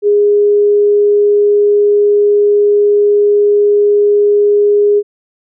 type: tone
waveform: sine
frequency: 411.9 Hz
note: G#4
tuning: 14 cents flat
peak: -6 dBFS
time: 0.02-5.03 s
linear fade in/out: 50 ms
effects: none